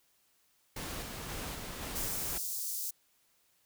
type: noise with tremolo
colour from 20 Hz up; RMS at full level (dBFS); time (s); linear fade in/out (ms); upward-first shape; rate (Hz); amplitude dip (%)
pink; -40; 0.76-2.38; 5; square; 1.9; 25
type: high-pass noise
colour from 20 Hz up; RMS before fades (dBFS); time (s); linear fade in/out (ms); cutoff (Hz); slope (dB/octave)
white; -37; 1.95-2.91; 10; 5200; 24
effects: white hiss -71 dBFS RMS until 3.65 s